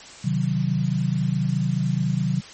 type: chord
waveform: sine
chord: C diminished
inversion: none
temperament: equal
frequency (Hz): 130.81 / 155.56 / 185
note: C3 / Eb3 / Gb3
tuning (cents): 0 / 0 / 0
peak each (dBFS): -24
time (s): 0.24-2.41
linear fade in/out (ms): 10
effects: white hiss -42 dBFS RMS until 2.53 s + MP3 32 kbps